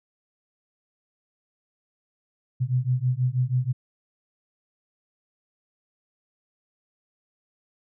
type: beating tone pair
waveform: sine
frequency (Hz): 123.47 / 129.67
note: B2 / C3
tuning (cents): 0 / -15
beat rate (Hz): 6.2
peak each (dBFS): -24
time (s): 2.6-3.73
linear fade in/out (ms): 20
effects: none